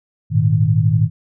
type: chord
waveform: sine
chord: Ab suspended second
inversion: none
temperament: equal with one note detuned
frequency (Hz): 104.25 / 116.54 / 155.56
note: Ab2 / Bb2 / Eb3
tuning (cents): +7 / 0 / 0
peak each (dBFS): -16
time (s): 0.3-1.1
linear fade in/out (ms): 50
effects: none